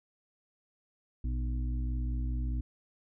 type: harmonic tone with a mistuned harmonic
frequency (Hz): 61.74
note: B1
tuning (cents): 0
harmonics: 1 / 2 / 4 / 5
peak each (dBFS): -30 / -40 / -43 / -48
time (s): 1.24-2.61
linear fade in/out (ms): 5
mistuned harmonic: 1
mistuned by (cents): -88
effects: none